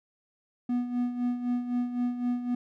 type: tone with tremolo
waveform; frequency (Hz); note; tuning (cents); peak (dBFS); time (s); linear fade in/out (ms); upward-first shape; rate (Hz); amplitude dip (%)
triangle; 244.6; B3; -16; -22; 0.69-2.55; 5; sine; 3.9; 65
effects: none